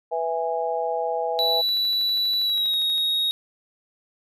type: harmonic tone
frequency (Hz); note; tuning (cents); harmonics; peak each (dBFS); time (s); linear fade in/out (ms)
164.81; E3; 0; 3 / 4 / 5; -27 / -27 / -27; 0.11-1.62; 20
type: tone with pitch glide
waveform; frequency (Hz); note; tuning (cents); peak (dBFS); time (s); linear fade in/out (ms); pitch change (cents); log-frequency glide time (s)
triangle; 3947 to 3762; B7 to A#7; -2 to +15; -19; 1.39-3.31; 0; -83; 2.43-2.77
type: click train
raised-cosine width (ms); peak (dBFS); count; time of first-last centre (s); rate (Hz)
0.2; -26; 17; 1.69-2.98; 12.4
effects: none